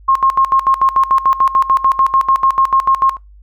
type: tone with tremolo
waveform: sine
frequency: 1071 Hz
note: C6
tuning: 40 cents sharp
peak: -7 dBFS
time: 0.08-3.17 s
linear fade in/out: 10 ms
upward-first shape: square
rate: 6.8 Hz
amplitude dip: 80%
effects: noise-tail reverb RT60 0.2 s tail -21 dB re dry + added 50 Hz sine -38 dBFS peak until 3.42 s